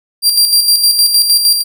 sawtooth tone with tremolo, 4739 Hz, D8, 15 cents sharp, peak -3 dBFS, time 0.22-1.64 s, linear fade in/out 50 ms, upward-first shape square, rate 6.5 Hz, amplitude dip 50%, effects none

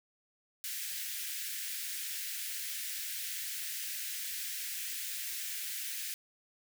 white high-pass noise, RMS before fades -39 dBFS, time 0.64-6.14 s, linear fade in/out 0 ms, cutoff 1600 Hz, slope 48 dB/octave, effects none

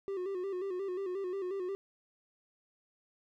triangle tone with vibrato, 377.6 Hz, F#4, 35 cents sharp, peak -32 dBFS, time 0.08-1.75 s, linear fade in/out 0 ms, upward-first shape square, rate 5.6 Hz, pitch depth 71 cents each way, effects none

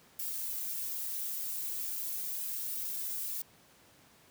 violet noise with flanger, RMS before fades -37 dBFS, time 0.19-3.42 s, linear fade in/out 5 ms, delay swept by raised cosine 2 to 3 ms, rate 0.39 Hz, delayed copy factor -0.75, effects pink hiss -61 dBFS RMS until 4.3 s + high-pass 100 Hz 12 dB/octave

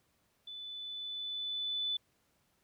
sine tone with level ramp, 3493 Hz, A7, 13 cents flat, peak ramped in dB -43 to -31 dBFS, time 0.47-1.97 s, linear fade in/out 5 ms, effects pink hiss -74 dBFS RMS until 2.63 s + high-pass 60 Hz 12 dB/octave

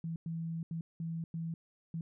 sine tone bursts at uneven times, 164.7 Hz, E3, 1 cent flat, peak -35 dBFS, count 6, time 0.04-0.16 / 0.26-0.63 / 0.71-0.81 / 1-1.24 / 1.34-1.54 / 1.94-2.01 s, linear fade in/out 2 ms, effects none

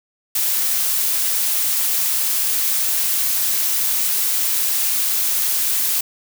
blue noise, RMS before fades -19 dBFS, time 0.35-6.01 s, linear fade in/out 5 ms, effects none

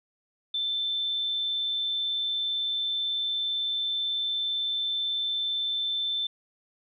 sine tone, 3541 Hz, A7, 10 cents sharp, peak -26 dBFS, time 0.54-6.27 s, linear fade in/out 5 ms, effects none

